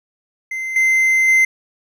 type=tone with level steps; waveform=triangle; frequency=2073 Hz; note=C7; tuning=17 cents flat; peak=-20 / -10 / -8 dBFS; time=0.51-1.45 s; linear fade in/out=5 ms; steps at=0.76 / 1.28 s; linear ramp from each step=2 ms; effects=none